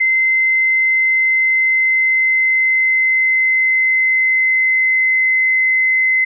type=tone with pitch glide; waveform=sine; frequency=2068 to 2051 Hz; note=C7 to C7; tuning=-21 to -35 cents; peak=-11 dBFS; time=0-6.25 s; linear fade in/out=10 ms; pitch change=-14 cents; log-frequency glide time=0.13-5.48 s; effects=none